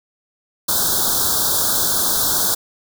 white band-stop noise, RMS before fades -18 dBFS, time 0.68-2.55 s, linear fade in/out 10 ms, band 1600 to 3400 Hz, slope 96 dB/octave, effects none

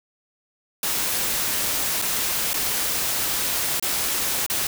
white noise with dropouts, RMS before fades -24 dBFS, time 0.83-4.67 s, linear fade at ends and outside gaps 2 ms, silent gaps 2.017-2.021 / 2.533-2.541 / 3.798-3.825 / 4.464-4.499 s, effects none

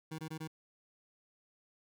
25% pulse tone bursts, 158.3 Hz, D#3, 30 cents sharp, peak -36 dBFS, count 4, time 0.11-0.477 s, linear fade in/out 10 ms, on 76 ms, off 21 ms, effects none

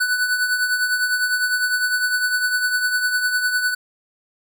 square tone with tremolo, 1491 Hz, F#6, 13 cents sharp, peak -16 dBFS, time 0-3.75 s, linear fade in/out 10 ms, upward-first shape triangle, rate 9.9 Hz, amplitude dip 60%, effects none

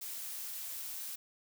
blue noise, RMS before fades -42 dBFS, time 0.01-1.16 s, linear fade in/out 10 ms, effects none

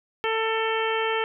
harmonic tone, 445.5 Hz, A4, 22 cents sharp, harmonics 1 / 2 / 3 / 4 / 5 / 6 / 7, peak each -26 / -29 / -31 / -32 / -33 / -34 / -34 dBFS, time 0.24-1.24 s, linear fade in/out 0 ms, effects none

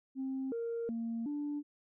sine tone with pitch steps, 265.5 / 464.3 / 230 / 292.5 Hz, C4 / A#4 / A#3 / D4, +25 / -7 / -23 / -7 cents, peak -33 dBFS, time 0.15-1.63 s, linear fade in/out 50 ms, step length 370 ms, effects tanh soft clip ceiling -31 dBFS

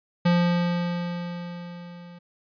square tone with level ramp, 174.4 Hz, F3, 2 cents flat, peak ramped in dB -17 to -43 dBFS, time 0.25-2.19 s, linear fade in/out 10 ms, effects resampled to 11025 Hz

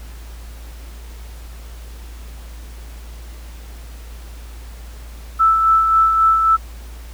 sine tone with tremolo, 1318.5 Hz, E6, in tune, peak -9 dBFS, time 5.39-6.57 s, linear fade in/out 20 ms, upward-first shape sine, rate 3.7 Hz, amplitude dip 40%, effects added 57 Hz sine -32 dBFS peak until 7.13 s + pink hiss -44 dBFS RMS until 7.13 s

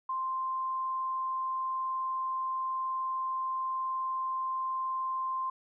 sine tone, 1046.5 Hz, C6, in tune, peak -30 dBFS, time 0.09-5.5 s, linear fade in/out 5 ms, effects none

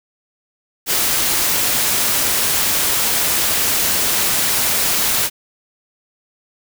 white noise, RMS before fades -17 dBFS, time 0.86-5.3 s, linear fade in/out 50 ms, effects none

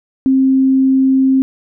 sine tone, 265.2 Hz, C4, 23 cents sharp, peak -8 dBFS, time 0.26-1.42 s, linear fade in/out 0 ms, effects none

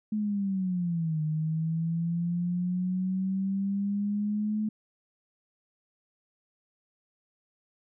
sine linear two-way sweep, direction down then up, 215.4 to 153.5 to 215.4 Hz, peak -26 dBFS, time 0.12-4.69 s, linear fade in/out 5 ms, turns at 1.22 s, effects none

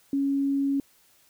sine tone, 277.2 Hz, C#4, in tune, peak -22 dBFS, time 0.13-0.8 s, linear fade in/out 2 ms, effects white hiss -61 dBFS RMS until 1.29 s

